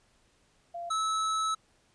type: tone pair in turn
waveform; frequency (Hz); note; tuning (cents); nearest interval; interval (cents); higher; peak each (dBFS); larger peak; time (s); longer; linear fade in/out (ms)
sine / square; 689 / 1300.7; F5 / E6; -24 / -24; major seventh; 1100; second; -35 / -28; second; 0.74-0.9 / 0.9-1.55; second; 10
effects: pink hiss -67 dBFS RMS until 1.94 s + resampled to 22050 Hz